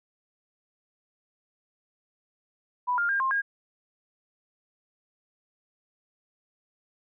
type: tone with pitch steps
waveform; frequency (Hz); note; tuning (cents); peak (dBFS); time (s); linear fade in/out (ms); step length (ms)
sine; 988 / 1404 / 1605 / 1060 / 1626; B5 / F6 / G6 / C6 / G#6; 0 / +9 / +40 / +22 / -37; -23; 2.87-3.42; 20; 110
effects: none